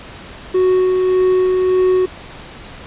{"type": "tone with tremolo", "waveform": "triangle", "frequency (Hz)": 370, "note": "F#4", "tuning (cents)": 0, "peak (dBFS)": -8, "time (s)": [0.54, 2.06], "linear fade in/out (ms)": 10, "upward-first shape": "sine", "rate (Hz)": 1.7, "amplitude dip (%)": 25, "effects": ["pink hiss -35 dBFS RMS until 2.86 s", "resampled to 8000 Hz"]}